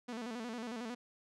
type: tone with vibrato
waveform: sawtooth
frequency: 233.1 Hz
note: A#3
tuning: in tune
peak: -36 dBFS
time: 0.08-0.95 s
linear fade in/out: 10 ms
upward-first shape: square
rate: 11 Hz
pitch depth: 91 cents each way
effects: low-pass 7000 Hz 12 dB/octave